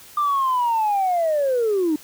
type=linear sweep; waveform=sine; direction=down; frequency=1200 to 293.7 Hz; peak=-16 dBFS; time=0.17-1.96 s; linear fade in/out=5 ms; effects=tanh soft clip ceiling -14 dBFS + white hiss -45 dBFS RMS until 2.03 s